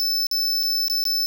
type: tone with dropouts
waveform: square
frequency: 5274 Hz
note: E8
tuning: in tune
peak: -20 dBFS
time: 0-1.26 s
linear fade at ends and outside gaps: 0 ms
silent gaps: 0.268-0.313 / 0.63-0.634 / 0.881-0.899 / 1.04-1.053 s
effects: none